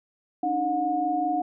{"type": "tone cluster", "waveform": "sine", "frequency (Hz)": [284.2, 309.3, 723], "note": ["C#4", "D#4", "F#5"], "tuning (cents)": [43, -10, -40], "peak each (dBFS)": [-32, -29, -24], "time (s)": [0.43, 1.42], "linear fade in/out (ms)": 5, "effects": []}